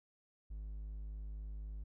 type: tone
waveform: triangle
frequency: 51.91 Hz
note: G#1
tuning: in tune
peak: -40 dBFS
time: 0.5-1.84 s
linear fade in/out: 10 ms
effects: none